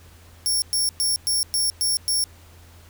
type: tone bursts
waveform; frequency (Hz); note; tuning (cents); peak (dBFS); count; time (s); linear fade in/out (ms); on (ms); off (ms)
20% pulse; 5480; F8; -34; -14; 7; 0.46-2.24; 0; 160; 110
effects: added 84 Hz sine -47 dBFS peak until 2.89 s + pink hiss -52 dBFS RMS until 2.89 s